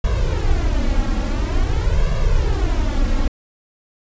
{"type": "noise with flanger", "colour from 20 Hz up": "brown", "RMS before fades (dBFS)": -17, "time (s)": [0.04, 3.28], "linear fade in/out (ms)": 5, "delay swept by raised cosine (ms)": [1.8, 3.7], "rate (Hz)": 0.48, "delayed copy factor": 0.85, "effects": ["resampled to 16000 Hz"]}